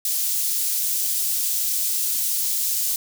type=high-pass noise; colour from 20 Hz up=white; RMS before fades=-23 dBFS; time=0.05-2.96 s; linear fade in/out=2 ms; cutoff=5500 Hz; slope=12 dB/octave; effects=none